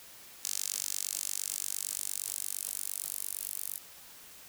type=tone with high-pass filter sweep; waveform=10% pulse; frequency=48.69 Hz; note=G1; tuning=11 cents flat; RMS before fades=-37 dBFS; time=0.43-3.79 s; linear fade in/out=20 ms; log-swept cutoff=6500 to 11000 Hz; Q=1.5; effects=white hiss -52 dBFS RMS until 4.48 s